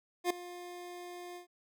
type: tone with ADSR envelope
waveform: 25% pulse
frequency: 353.8 Hz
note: F4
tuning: 23 cents sharp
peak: -22 dBFS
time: 0.24-1.47 s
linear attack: 63 ms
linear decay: 4 ms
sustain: -18 dB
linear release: 110 ms
effects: none